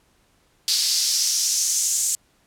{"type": "noise with high-pass filter sweep", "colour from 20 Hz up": "pink", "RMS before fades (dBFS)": -21, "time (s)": [0.68, 2.15], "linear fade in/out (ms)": 0, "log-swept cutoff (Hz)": [4500, 7200], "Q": 3.3, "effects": ["pink hiss -62 dBFS RMS until 2.46 s", "low-pass 12000 Hz 12 dB/octave"]}